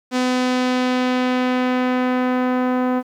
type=tone with low-pass filter sweep; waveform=sawtooth; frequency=252.5 Hz; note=B3; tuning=39 cents sharp; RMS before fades=-19 dBFS; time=0.11-3.03 s; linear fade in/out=50 ms; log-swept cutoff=6500 to 1200 Hz; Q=0.92; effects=9-bit